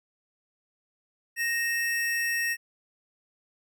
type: tone pair together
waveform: square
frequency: 1862.4 / 2637 Hz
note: A#6 / E7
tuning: -2 / 0 cents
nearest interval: tritone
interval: 602 cents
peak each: -27 / -34 dBFS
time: 1.36-2.57 s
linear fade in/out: 50 ms
effects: none